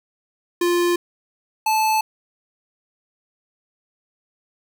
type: tone pair in turn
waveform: square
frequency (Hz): 349.2 / 871.6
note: F4 / A5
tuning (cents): 0 / -17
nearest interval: octave + major third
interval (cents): 1583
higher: second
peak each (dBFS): -17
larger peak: neither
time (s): 0.61-0.96 / 1.66-2.01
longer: neither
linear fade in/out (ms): 5
effects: 9-bit